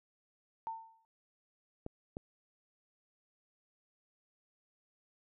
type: tone with exponential decay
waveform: sine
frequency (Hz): 900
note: A5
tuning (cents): +39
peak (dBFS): -34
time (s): 0.67-1.05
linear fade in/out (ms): 0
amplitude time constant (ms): 82
type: clicks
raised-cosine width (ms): 2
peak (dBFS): -27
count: 2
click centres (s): 1.864 / 2.169
effects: none